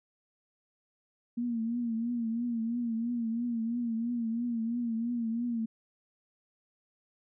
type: tone with vibrato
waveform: sine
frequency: 233.1 Hz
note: A#3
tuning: in tune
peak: -29 dBFS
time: 1.37-5.66 s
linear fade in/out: 10 ms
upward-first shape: triangle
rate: 3 Hz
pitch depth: 84 cents each way
effects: none